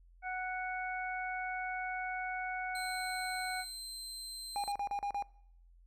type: harmonic tone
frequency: 740 Hz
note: F#5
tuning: in tune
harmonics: 1 / 2 / 3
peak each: -38 / -41 / -43 dBFS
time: 0.22-3.65 s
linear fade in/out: 50 ms
type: tone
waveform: 25% pulse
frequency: 4114 Hz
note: C8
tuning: 30 cents flat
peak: -38 dBFS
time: 2.75-4.72 s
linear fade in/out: 2 ms
type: tone bursts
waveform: triangle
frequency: 810 Hz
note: G#5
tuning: 43 cents flat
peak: -31 dBFS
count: 6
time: 4.56-5.224 s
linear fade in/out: 0 ms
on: 79 ms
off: 38 ms
effects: noise-tail reverb RT60 0.7 s tail -22 dB re dry + added 43 Hz sine -58 dBFS peak until 5.86 s